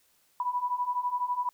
sine beating tone pair, 977 / 989 Hz, B5 / B5, -19 / +2 cents, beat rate 12 Hz, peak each -32 / -29 dBFS, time 0.4-1.49 s, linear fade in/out 2 ms, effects white hiss -67 dBFS RMS until 1.53 s

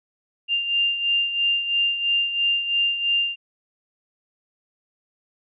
sine beating tone pair, 2794 / 2797 Hz, F7 / F7, 0 / +2 cents, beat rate 3 Hz, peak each -20 / -27 dBFS, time 0.48-3.36 s, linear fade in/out 50 ms, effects none

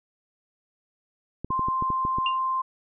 clicks, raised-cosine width 3 ms, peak -19 dBFS, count 8, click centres 1.446 / 1.505 / 1.594 / 1.685 / 1.824 / 1.903 / 2.051 / 2.185 s
sine tone, 1046.5 Hz, C6, in tune, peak -23 dBFS, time 1.5-2.62 s, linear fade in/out 10 ms
sine tone with exponential decay, 2794 Hz, F7, in tune, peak -21 dBFS, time 2.26-2.39 s, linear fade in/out 2 ms, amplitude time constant 27 ms
effects none

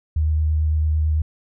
sine tone with vibrato, 77.4 Hz, D#2, 9 cents flat, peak -16 dBFS, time 0.16-1.22 s, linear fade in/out 5 ms, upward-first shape square, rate 9 Hz, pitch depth 11 cents each way, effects none

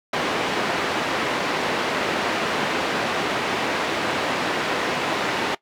pink band-pass noise, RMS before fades -24 dBFS, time 0.13-5.55 s, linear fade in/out 5 ms, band 290 to 3100 Hz, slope 12 dB/octave, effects noise-tail reverb RT60 0.1 s tail -19 dB re dry

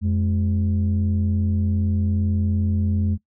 sine tone pair together, 89.17 / 210 Hz, F2 / G#3, +37 / +19 cents, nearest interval octave + minor third, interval 1482 cents, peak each -18 / -22 dBFS, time 0.01-3.18 s, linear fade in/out 50 ms, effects noise-tail reverb RT60 0.1 s tail -19 dB re dry + tanh soft clip ceiling -13 dBFS

